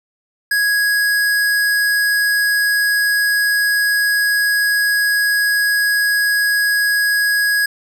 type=tone; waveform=square; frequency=1661.2 Hz; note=G#6; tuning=in tune; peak=-14 dBFS; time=0.51-7.66 s; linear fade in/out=5 ms; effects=none